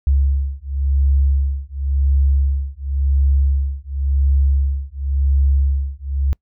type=beating tone pair; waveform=sine; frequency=68.4 / 69.33 Hz; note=C#2 / C#2; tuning=-23 / +1 cents; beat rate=0.93 Hz; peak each=-17 dBFS; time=0.07-6.33 s; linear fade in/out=0 ms; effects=noise-tail reverb RT60 0.1 s tail -26 dB re dry